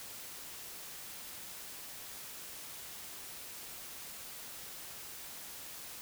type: silence
effects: white hiss -47 dBFS RMS until 6.01 s